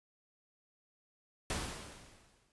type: noise with exponential decay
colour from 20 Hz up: pink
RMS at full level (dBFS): -35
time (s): 1.5-2.52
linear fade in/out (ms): 1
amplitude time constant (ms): 220
effects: resampled to 24000 Hz